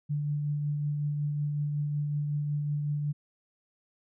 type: tone with tremolo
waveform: sine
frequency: 147 Hz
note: D3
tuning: 2 cents sharp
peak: -26 dBFS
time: 0.09-3.13 s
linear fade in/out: 20 ms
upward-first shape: triangle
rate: 5.4 Hz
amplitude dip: 30%
effects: none